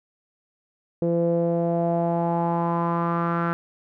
sawtooth tone with low-pass filter sweep, 169.6 Hz, E3, 50 cents sharp, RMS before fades -23 dBFS, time 1.02-3.53 s, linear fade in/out 0 ms, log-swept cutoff 460 to 1400 Hz, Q 4.7, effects none

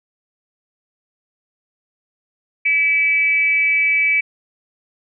sine tone with frequency modulation, 2300 Hz, D7, 37 cents flat, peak -13 dBFS, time 2.65-4.21 s, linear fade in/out 10 ms, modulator 323 Hz, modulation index 0.39, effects none

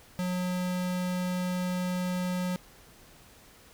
square tone, 181.1 Hz, F#3, 37 cents flat, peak -29 dBFS, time 0.19-2.56 s, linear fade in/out 0 ms, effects pink hiss -55 dBFS RMS until 3.73 s

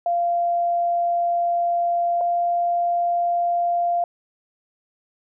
sine tone pair in turn, 692 / 694.9 Hz, F5 / F5, -16 / -9 cents, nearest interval unison, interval 7 cents, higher second, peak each -18 dBFS, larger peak neither, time 0.06-2.21 / 2.21-4.04 s, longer first, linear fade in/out 2 ms, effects none

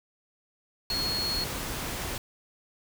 sine tone in noise, 4317 Hz, C#8, 47 cents flat, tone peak -28 dBFS, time 0.9-1.44 s, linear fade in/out 2 ms, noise pink, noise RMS -34 dBFS, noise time 0.9-2.18 s, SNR +3 dB, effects none

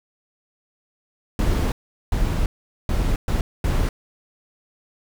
brown noise bursts at uneven times, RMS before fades -20 dBFS, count 5, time 1.39-1.72 / 2.12-2.46 / 2.89-3.16 / 3.28-3.41 / 3.64-3.89 s, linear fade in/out 2 ms, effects none

